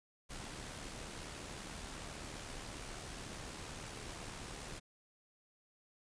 pink noise with amplitude modulation, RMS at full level -45 dBFS, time 0.29-4.8 s, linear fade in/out 20 ms, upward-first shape sine, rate 74.7 Hz, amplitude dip 40%, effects resampled to 22050 Hz

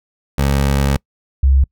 20% pulse / sine tone pair in turn, 69.3 / 67.29 Hz, C#2 / C2, 0 / +49 cents, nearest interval minor second, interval 51 cents, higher first, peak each -8 dBFS, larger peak neither, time 0.38-0.97 / 1.43-1.64 s, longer first, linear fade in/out 5 ms, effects noise-tail reverb RT60 0.1 s tail -26 dB re dry

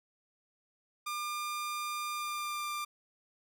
sawtooth tone with pitch glide, 1200 to 1190.3 Hz, D6 to D6, +37 to +23 cents, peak -31 dBFS, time 1.06-2.85 s, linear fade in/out 10 ms, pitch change -14 cents, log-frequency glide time 2.15-2.69 s, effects none

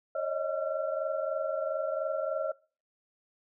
sine tone cluster, 549 / 610 / 633 / 1361 Hz, C#5 / D#5 / D#5 / F6, -17 / -34 / +30 / -45 cents, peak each -33 / -37 / -33 / -39 dBFS, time 0.15-2.52 s, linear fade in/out 5 ms, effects noise-tail reverb RT60 0.4 s tail -23 dB re dry

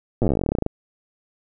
slowing click train, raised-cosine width 2 ms, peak -8 dBFS, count 23, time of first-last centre 0.22-0.664 s, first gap 8 ms, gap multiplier 1.08, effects none

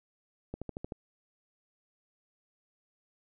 click train, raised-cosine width 2 ms, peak -24 dBFS, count 6, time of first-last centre 0.54-0.922 s, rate 13.1 Hz, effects none

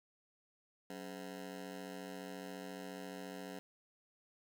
20% pulse ring-modulated tone, 233.1 Hz, A#3, in tune, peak -37 dBFS, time 0.9-3.59 s, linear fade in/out 0 ms, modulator 47.2 Hz, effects 11-bit

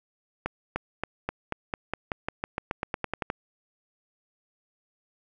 accelerating click train, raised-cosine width 0.5 ms, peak -13 dBFS, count 18, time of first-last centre 0.46-3.301 s, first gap 300 ms, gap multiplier 0.92, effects none

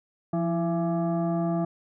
sine tone with frequency modulation, 171.8 Hz, F3, 28 cents flat, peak -23 dBFS, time 0.33-1.65 s, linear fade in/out 5 ms, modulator 503 Hz, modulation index 1.1, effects none

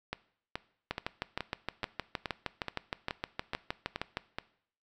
two click trains, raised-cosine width 0.3 ms, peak -16 / -18 dBFS, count 22 / 11, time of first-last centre 0.91-4.171 / 0.13-4.385 s, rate 6.44 / 2.35 Hz, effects noise-tail reverb RT60 0.6 s tail -19 dB re dry

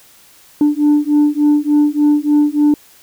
sine beating tone pair, 293.7 / 297.1 Hz, D4 / D4, 0 / +20 cents, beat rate 3.4 Hz, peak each -11 dBFS, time 0.61-2.74 s, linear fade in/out 2 ms, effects tanh soft clip ceiling -6 dBFS + white hiss -46 dBFS RMS until 3.02 s

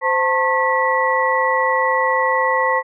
sine tone cluster, 519 / 895 / 1081 / 1949 Hz, C5 / A5 / C#6 / B6, -14 / +29 / -44 / -23 cents, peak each -20 dBFS, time 0.01-2.83 s, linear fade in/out 50 ms, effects none

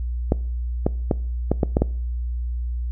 clicks, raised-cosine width 2 ms, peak -4 dBFS, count 7, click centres 0.321 / 0.865 / 1.112 / 1.516 / 1.632 / 1.769 / 1.82 s, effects noise-tail reverb RT60 0.5 s tail -22 dB re dry + added 60 Hz sine -23 dBFS peak until 2.91 s

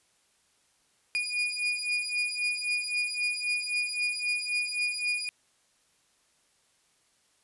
35% pulse beating tone pair, 2445 / 2448.8 Hz, D#7 / D#7, -31 / -28 cents, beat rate 3.8 Hz, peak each -29 dBFS, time 1.15-5.29 s, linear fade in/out 0 ms, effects white hiss -68 dBFS RMS until 7.43 s + resampled to 24000 Hz

